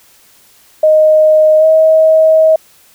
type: tone with pitch glide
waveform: sine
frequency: 621 to 635.1 Hz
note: D#5 to D#5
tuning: -3 to +35 cents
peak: -4 dBFS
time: 0.83-2.56 s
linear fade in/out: 5 ms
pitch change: +38 cents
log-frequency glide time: 1.59-1.65 s
effects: white hiss -46 dBFS RMS until 2.94 s